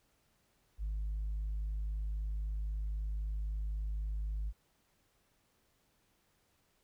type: tone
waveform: sine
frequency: 51.91 Hz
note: G#1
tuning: in tune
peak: -32 dBFS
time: 0.78-4.53 s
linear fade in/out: 50 ms
effects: tanh soft clip ceiling -32 dBFS + pink hiss -74 dBFS RMS until 6.83 s